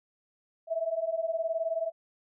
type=beating tone pair; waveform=sine; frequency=643 / 662 Hz; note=E5 / E5; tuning=-43 / +7 cents; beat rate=19 Hz; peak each=-32 / -30 dBFS; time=0.67-1.92 s; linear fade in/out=50 ms; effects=none